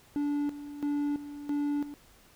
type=tone with tremolo; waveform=triangle; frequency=290 Hz; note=D4; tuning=22 cents flat; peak=-25 dBFS; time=0.16-1.94 s; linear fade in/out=0 ms; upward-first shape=square; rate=1.5 Hz; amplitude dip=75%; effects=pink hiss -59 dBFS RMS until 2.35 s